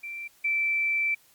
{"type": "tone pair in turn", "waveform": "sine", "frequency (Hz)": [2349, 2331], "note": ["D7", "D7"], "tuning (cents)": [0, -14], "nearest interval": "unison", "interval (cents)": 14, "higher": "first", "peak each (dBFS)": [-34, -23], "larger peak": "second", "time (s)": [[0.03, 0.28], [0.44, 1.15]], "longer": "second", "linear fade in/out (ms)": 10, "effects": ["white hiss -60 dBFS RMS until 1.34 s", "Opus 48 kbps"]}